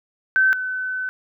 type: tone pair in turn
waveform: sine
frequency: 1537 / 1514.1 Hz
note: G6 / F#6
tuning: -35 / +39 cents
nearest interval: unison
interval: 26 cents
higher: first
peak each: -13 / -23 dBFS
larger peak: first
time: 0.36-0.53 / 0.53-1.09 s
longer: second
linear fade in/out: 0 ms
effects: none